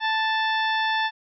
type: harmonic tone with a mistuned harmonic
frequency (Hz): 880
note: A5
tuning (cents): 0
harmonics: 1 / 2 / 3 / 4 / 5 / 6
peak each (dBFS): -24 / -25 / -34 / -30 / -40 / -41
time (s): 0-1.11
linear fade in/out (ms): 50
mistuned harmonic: 6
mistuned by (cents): +17
effects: none